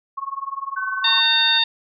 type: tone with tremolo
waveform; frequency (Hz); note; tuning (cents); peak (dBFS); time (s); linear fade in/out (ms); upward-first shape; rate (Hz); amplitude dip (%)
sine; 1095; C#6; -22; -22; 0.17-1.21; 10; sine; 20; 90
type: tone with pitch glide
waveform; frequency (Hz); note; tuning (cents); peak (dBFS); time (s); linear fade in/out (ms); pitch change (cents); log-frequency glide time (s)
sine; 1520 to 1531.5; F#6 to G6; +46 to -41; -24; 0.76-1.59; 10; +13; 1.22-1.32
type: harmonic tone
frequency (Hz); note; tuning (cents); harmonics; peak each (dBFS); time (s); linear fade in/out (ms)
913; A#5; -36; 1 / 2 / 3 / 4 / 5; -27 / -26 / -25 / -16 / -25; 1.04-1.64; 5
effects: none